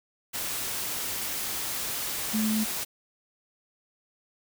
sine tone in noise, 217.1 Hz, A3, 23 cents flat, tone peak -24 dBFS, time 2.33-2.65 s, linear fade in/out 20 ms, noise white, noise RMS -32 dBFS, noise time 0.33-2.85 s, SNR +5 dB, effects none

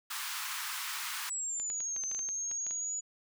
pink high-pass noise, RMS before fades -38 dBFS, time 0.1-1.3 s, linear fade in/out 10 ms, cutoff 970 Hz, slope 48 dB/octave
sine exponential two-way sweep, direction down then up, 7902 to 6210 to 6910 Hz, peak -33 dBFS, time 1.29-3.01 s, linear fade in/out 20 ms, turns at 2.04 s
clicks, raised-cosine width 0.2 ms, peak -29 dBFS, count 12, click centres 1.599 / 1.701 / 1.805 / 1.964 / 2.037 / 2.115 / 2.148 / 2.192 / 2.289 / 2.514 / 2.666 / 2.709 s
effects none

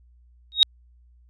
sine tone with exponential growth, 3763 Hz, A#7, 16 cents sharp, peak -7 dBFS, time 0.52-0.63 s, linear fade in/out 0 ms, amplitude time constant 23 ms, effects added 60 Hz sine -52 dBFS peak until 1.29 s + resampled to 22050 Hz

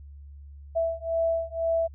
sine beating tone pair, 659.3 / 661.3 Hz, E5 / E5, 0 / +5 cents, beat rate 2 Hz, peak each -27 dBFS, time 0.75-1.88 s, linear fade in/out 20 ms, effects added 71 Hz sine -42 dBFS peak until 1.94 s

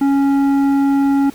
triangle tone with tanh clipping, 277.2 Hz, C#4, in tune, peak -13 dBFS, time 0.01-1.3 s, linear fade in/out 5 ms, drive 14 dB, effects pink hiss -41 dBFS RMS until 1.34 s

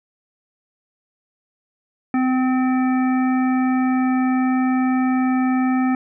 harmonic tone, 257.2 Hz, C4, 30 cents flat, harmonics 1 / 3 / 5 / 7 / 9, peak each -16 / -26 / -30 / -33 / -35 dBFS, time 2.14-5.95 s, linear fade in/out 2 ms, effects none

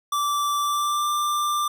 square tone with pitch glide, 1166 to 1185.7 Hz, D6 to D6, -13 to +16 cents, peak -22 dBFS, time 0.12-1.68 s, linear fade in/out 5 ms, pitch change +29 cents, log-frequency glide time 0.6-1.1 s, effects none

